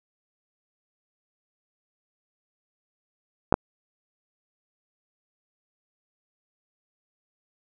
clicks, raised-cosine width 1 ms, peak -3 dBFS, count 2, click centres 3.525 / 3.541 s, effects none

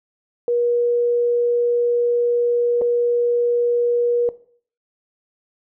sine tone with dropouts, 479.2 Hz, A#4, 48 cents sharp, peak -16 dBFS, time 0.48-4.29 s, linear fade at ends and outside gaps 1 ms, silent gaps 2.813-2.818 s, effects noise-tail reverb RT60 0.5 s tail -17 dB re dry

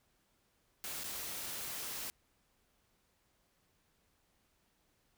white noise with dropouts, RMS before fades -42 dBFS, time 0.84-2.1 s, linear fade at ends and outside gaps 0 ms, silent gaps 1.036-1.042 s, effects pink hiss -75 dBFS RMS until 5.17 s

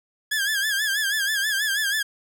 sawtooth tone with vibrato, 1664 Hz, G#6, 3 cents sharp, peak -18 dBFS, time 0.31-2.03 s, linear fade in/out 10 ms, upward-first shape sine, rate 6.2 Hz, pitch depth 98 cents each way, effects none

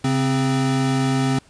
square tone pair together, 135.8 / 261.6 Hz, C#3 / C4, -35 / 0 cents, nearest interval major seventh, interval 1135 cents, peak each -21 dBFS, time 0.04-1.39 s, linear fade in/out 5 ms, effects pink hiss -53 dBFS RMS until 1.49 s + resampled to 22050 Hz

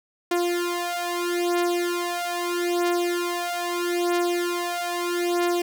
sawtooth beating tone pair, 349.2 / 349.98 Hz, F4 / F4, 0 / +4 cents, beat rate 0.78 Hz, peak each -22 dBFS, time 0.31-5.62 s, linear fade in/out 5 ms, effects none

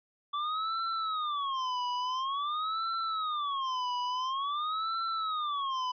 square tone with vibrato, 1150 Hz, D6, 37 cents flat, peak -31 dBFS, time 0.33-5.92 s, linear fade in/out 10 ms, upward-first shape sine, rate 0.48 Hz, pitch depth 270 cents each way, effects resampled to 11025 Hz

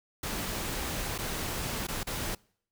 pink noise with dropouts, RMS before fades -34 dBFS, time 0.23-2.35 s, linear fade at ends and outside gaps 5 ms, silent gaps 1.18-1.186 / 1.87-1.884 / 2.033-2.069 s, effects noise-tail reverb RT60 0.6 s tail -26 dB re dry

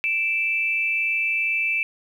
sine tone pair together, 2344 / 2637 Hz, D7 / E7, -4 / 0 cents, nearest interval major second, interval 204 cents, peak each -23 dBFS, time 0.04-1.83 s, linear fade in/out 0 ms, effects 9-bit

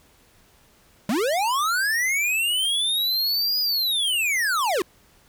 square linear two-way sweep, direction up then down, 185 to 4978 to 321.9 Hz, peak -21 dBFS, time 1.09-4.82 s, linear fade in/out 2 ms, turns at 3.6 s, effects pink hiss -57 dBFS RMS until 5.28 s

